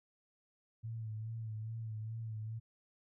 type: tone with vibrato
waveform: sine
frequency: 111 Hz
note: A2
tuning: 16 cents sharp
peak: -39 dBFS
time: 0.83-2.6 s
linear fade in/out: 20 ms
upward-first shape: sine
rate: 2.4 Hz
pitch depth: 46 cents each way
effects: none